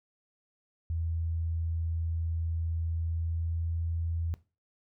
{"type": "tone with pitch glide", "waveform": "sine", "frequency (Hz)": [82.41, 83.18], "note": ["E2", "E2"], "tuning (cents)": [0, 16], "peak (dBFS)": -29, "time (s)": [0.9, 4.34], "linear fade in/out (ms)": 0, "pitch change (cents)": 16, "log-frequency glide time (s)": [2.96, 3.79], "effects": ["noise-tail reverb RT60 0.3 s tail -18 dB re dry"]}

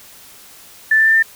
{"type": "tone with pitch steps", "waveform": "sine", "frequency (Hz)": [1760, 1772.2, 1784.6, 1797], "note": ["A6", "A6", "A6", "A6"], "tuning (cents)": [0, 12, 24, 36], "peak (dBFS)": -9, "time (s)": [0.91, 1.226], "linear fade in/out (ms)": 5, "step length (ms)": 79, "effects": ["white hiss -42 dBFS RMS until 1.35 s"]}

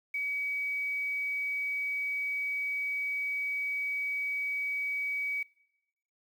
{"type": "tone with quantisation", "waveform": "sine", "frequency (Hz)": 2270, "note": "C#7", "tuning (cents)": 41, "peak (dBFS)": -30, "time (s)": [0.14, 5.43], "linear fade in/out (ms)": 5, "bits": 9, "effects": ["noise-tail reverb RT60 1.0 s tail -23 dB re dry"]}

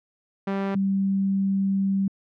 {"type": "tone pair in turn", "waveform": ["sawtooth", "sine"], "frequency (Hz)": [196, 194.87], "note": ["G3", "G3"], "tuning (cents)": [0, -10], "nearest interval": "unison", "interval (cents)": 10, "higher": "first", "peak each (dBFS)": [-20, -20], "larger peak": "neither", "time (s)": [[0.47, 0.75], [0.75, 2.08]], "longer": "second", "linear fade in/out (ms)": 5, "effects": ["low-pass 2000 Hz 12 dB/octave"]}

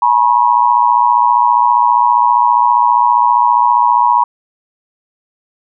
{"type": "tone with amplitude modulation", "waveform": "sine", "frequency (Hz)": 966, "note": "B5", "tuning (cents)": -39, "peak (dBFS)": -3, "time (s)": [0.02, 4.24], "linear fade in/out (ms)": 5, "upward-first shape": "sine", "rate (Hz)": 115, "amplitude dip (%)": 95, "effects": []}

